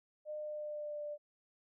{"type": "tone with pitch glide", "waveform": "sine", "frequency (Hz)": [606, 591.8], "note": ["D#5", "D5"], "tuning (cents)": [-46, 13], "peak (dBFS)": -39, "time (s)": [0.25, 1.18], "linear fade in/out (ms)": 50, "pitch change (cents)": -41, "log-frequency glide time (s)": [0.36, 1.03], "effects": []}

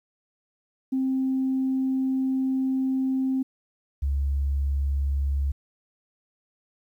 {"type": "tone pair in turn", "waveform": "sine", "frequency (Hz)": [263.3, 69.74], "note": ["C4", "C#2"], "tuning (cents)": [11, 11], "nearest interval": "octave + major seventh", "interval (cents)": 2300, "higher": "first", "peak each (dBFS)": -21, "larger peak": "neither", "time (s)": [[0.92, 3.43], [4.02, 5.52]], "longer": "first", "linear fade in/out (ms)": 10, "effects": ["tanh soft clip ceiling -17 dBFS", "10-bit"]}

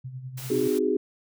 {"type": "tone with tremolo", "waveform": "sine", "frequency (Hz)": 129, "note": "C3", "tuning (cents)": -24, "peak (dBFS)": -32, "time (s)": [0.04, 0.68], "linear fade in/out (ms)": 10, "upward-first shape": "sine", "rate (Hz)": 10, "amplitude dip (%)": 60}
{"type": "noise", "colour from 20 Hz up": "white", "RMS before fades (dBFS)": -40, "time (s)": [0.37, 0.79], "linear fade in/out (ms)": 10}
{"type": "chord", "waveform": "sine", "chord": "Ab dominant seventh", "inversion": "first", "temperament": "just", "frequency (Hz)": [259.6, 311.5, 373.8, 415.3], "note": ["C4", "Eb4", "Gb4", "Ab4"], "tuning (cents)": [-13, 2, 18, 0], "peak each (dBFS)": [-29, -29, -26, -25], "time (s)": [0.5, 0.97], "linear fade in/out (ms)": 5}
{"effects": []}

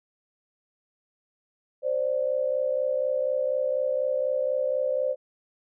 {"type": "tone pair together", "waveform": "sine", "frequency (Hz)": [523.2, 587.3], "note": ["C5", "D5"], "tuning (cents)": [0, 0], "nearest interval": "major second", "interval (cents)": 200, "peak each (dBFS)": [-25, -27], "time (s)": [1.82, 5.16], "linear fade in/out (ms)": 50, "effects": []}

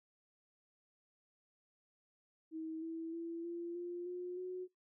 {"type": "tone with pitch steps", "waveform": "sine", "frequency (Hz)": [319.9, 327.2, 334.6, 342.3, 350.1, 358, 366.2], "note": ["D#4", "E4", "E4", "F4", "F4", "F4", "F#4"], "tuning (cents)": [48, -13, 26, -35, 4, 43, -18], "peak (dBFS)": -40, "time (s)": [2.51, 4.68], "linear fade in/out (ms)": 50, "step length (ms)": 310, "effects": ["noise-tail reverb RT60 0.2 s tail -26 dB re dry"]}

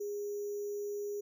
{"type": "tone with sample-and-hold", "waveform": "sine", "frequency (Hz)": 410, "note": "G#4", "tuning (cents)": -22, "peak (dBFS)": -35, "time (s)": [0, 1.21], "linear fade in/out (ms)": 10, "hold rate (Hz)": 6300, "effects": []}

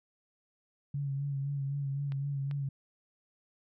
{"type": "tone with vibrato", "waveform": "sine", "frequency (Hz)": 139.7, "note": "C#3", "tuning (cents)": 14, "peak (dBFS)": -31, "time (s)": [0.94, 2.69], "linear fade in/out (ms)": 5, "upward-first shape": "sine", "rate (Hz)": 3.9, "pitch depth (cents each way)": 36}
{"type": "clicks", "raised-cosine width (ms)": 0.3, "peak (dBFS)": -32, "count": 2, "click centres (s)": [2.121, 2.512]}
{"effects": []}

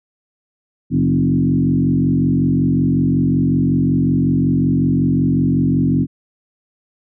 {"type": "tone with frequency modulation", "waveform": "sine", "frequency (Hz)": 207.7, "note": "G#3", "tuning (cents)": 0, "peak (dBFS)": -12, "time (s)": [0.9, 6.07], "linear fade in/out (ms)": 50, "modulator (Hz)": 45.4, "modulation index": 2, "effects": []}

